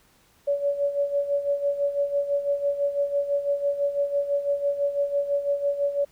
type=tone with tremolo; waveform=sine; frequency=568 Hz; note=C#5; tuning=42 cents sharp; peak=-19 dBFS; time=0.47-6.05 s; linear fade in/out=10 ms; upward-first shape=sine; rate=6 Hz; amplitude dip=70%; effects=pink hiss -60 dBFS RMS until 6.11 s